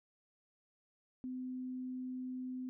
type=tone; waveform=sine; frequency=255 Hz; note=C4; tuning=44 cents flat; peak=-39 dBFS; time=1.24-2.69 s; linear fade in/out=0 ms; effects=none